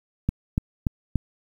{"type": "click train", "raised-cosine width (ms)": 5, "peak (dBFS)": -9, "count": 4, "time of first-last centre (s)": [0.29, 1.157], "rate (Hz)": 3.46, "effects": ["8-bit"]}